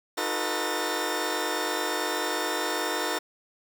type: tone cluster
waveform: 15% pulse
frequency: 311.9 / 360.6 / 441 / 490.3 / 1813 Hz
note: D#4 / F#4 / A4 / B4 / A#6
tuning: +4 / -45 / +4 / -13 / -49 cents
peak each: -27 dBFS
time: 0.17-3.19 s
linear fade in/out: 10 ms
effects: none